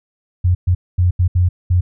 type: tone bursts at uneven times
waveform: sine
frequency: 89.4 Hz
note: F2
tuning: 41 cents sharp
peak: -10 dBFS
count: 6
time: 0.44-0.55 / 0.67-0.75 / 0.98-1.11 / 1.19-1.28 / 1.35-1.49 / 1.7-1.81 s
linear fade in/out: 10 ms
effects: none